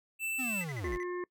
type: tone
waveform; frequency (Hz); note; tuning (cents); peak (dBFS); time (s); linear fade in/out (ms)
square; 2656; E7; +12; -33; 0.19-0.65; 50
type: linear sweep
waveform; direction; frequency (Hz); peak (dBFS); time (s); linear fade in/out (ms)
square; down; 271 to 36.71; -37; 0.38-0.98; 20
type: tone bursts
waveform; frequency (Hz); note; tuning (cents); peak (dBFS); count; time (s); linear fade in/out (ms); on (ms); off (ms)
triangle; 2013; B6; +33; -39; 6; 0.61-1.031; 0; 31; 47
type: harmonic tone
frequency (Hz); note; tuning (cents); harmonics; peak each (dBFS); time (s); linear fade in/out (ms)
356.9; F4; +38; 1 / 3 / 5 / 6; -34 / -43 / -46 / -53; 0.84-1.24; 2
effects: noise-tail reverb RT60 0.1 s tail -24 dB re dry